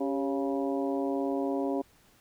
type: harmonic tone with a mistuned harmonic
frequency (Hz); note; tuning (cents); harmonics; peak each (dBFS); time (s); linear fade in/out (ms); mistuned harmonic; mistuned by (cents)
138.59; C#3; 0; 2 / 3 / 4 / 5 / 6 / 7; -30 / -33 / -35 / -37 / -45 / -42; 0-1.82; 10; 3; -78
effects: pink hiss -62 dBFS RMS until 2.2 s